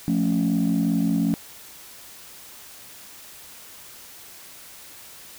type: chord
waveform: sine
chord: F augmented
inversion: none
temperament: equal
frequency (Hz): 174.61 / 220 / 277.2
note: F3 / A3 / C#4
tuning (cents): 0 / 0 / 0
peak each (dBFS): -22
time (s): 0.08-1.34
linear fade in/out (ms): 0
effects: tanh soft clip ceiling -14 dBFS + white hiss -44 dBFS RMS until 5.38 s